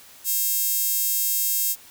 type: tone with high-pass filter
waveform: 5% pulse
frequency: 540 Hz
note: C#5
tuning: 45 cents flat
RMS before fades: -23 dBFS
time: 0.24-1.76 s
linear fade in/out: 50 ms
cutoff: 11000 Hz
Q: 1
effects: white hiss -48 dBFS RMS until 1.9 s